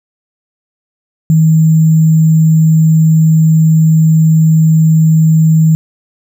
sine tone with sample-and-hold, 159.2 Hz, D#3, 40 cents sharp, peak -4 dBFS, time 1.3-5.75 s, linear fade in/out 0 ms, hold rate 7350 Hz, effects none

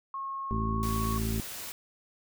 sine tone with pitch glide, 1086 to 1109.5 Hz, C#6 to C#6, -36 to +1 cents, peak -33 dBFS, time 0.14-1.18 s, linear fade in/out 2 ms, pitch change +37 cents, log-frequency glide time 0.5-0.9 s
harmonic tone, 55.2 Hz, A1, 6 cents sharp, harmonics 1 / 2 / 3 / 4 / 5 / 6 / 7, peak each -32 / -33 / -42 / -33 / -45 / -47 / -40 dBFS, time 0.51-1.4 s, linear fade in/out 0 ms
white noise, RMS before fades -40 dBFS, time 0.83-1.72 s, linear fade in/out 0 ms
effects none

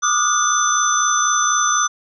sine tone cluster, 1185 / 1249 / 1439 / 3520 / 6060 Hz, D6 / D#6 / F#6 / A7 / F#8, +15 / +6 / -49 / 0 / +40 cents, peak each -20 / -22 / -22 / -27 / -18 dBFS, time 0.02-1.88 s, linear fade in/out 20 ms, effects none

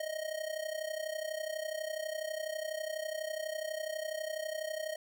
square tone with amplitude modulation, 625 Hz, D#5, 8 cents sharp, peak -33 dBFS, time 0-4.96 s, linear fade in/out 5 ms, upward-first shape sine, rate 32.1 Hz, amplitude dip 80%, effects none

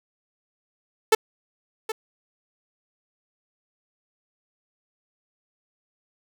sawtooth tone with echo, 440 Hz, A4, in tune, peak -9 dBFS, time 1.12-1.15 s, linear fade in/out 5 ms, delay 770 ms, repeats 1, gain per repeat -13 dB, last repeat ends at 1.92 s, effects none

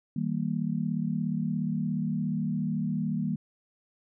sine chord, Eb major, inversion none, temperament equal with one note detuned, 159.11 / 196 / 233.1 Hz, Eb3 / G3 / Bb3, +39 / 0 / 0 cents, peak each -31 dBFS, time 0.16-3.36 s, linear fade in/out 5 ms, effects none

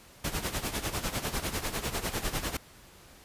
pink noise with tremolo, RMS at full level -30 dBFS, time 0.24-2.57 s, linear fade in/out 5 ms, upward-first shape sine, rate 10 Hz, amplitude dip 75%, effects pink hiss -54 dBFS RMS until 3.24 s + resampled to 32000 Hz

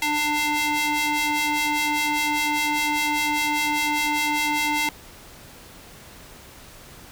sawtooth ring-modulated tone, 595 Hz, D5, 22 cents sharp, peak -14 dBFS, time 0.02-4.89 s, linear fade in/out 2 ms, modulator 1490 Hz, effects pink hiss -45 dBFS RMS until 7.11 s

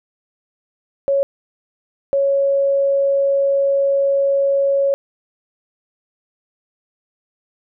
sine tone bursts at uneven times, 554 Hz, C#5, 1 cent flat, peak -13 dBFS, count 2, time 1.08-1.23 / 2.13-4.94 s, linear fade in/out 0 ms, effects none

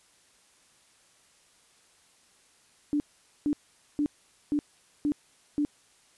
sine tone bursts, 293.7 Hz, D4, in tune, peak -23 dBFS, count 6, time 2.93-5.65 s, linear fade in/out 0 ms, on 70 ms, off 460 ms, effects white hiss -62 dBFS RMS until 6.17 s + resampled to 24000 Hz

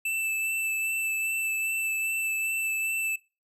square tone with vibrato, 2647 Hz, E7, 7 cents sharp, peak -27 dBFS, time 0.05-3.16 s, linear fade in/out 5 ms, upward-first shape sine, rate 2.5 Hz, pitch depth 13 cents each way, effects noise-tail reverb RT60 0.3 s tail -21 dB re dry

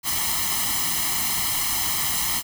white noise with comb filter, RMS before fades -24 dBFS, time 0.03-2.43 s, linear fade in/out 50 ms, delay 0.98 ms, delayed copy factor +0.95, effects none

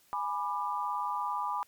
sine chord, G# diminished, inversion none, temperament equal with one note detuned, 830.6 / 987.8 / 1190.4 Hz, G#5 / B5 / D6, 0 / 0 / +23 cents, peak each -36 / -33 / -35 dBFS, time 0.13-1.63 s, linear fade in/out 0 ms, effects white hiss -64 dBFS RMS until 1.67 s + MP3 96 kbps

